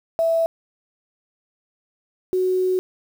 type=tone pair in turn; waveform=sine; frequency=659.3 / 370 Hz; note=E5 / F#4; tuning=0 / 0 cents; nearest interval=minor seventh; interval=1000 cents; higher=first; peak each=-16 / -17 dBFS; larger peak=first; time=0.19-0.46 / 2.33-2.79 s; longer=second; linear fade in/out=0 ms; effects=7-bit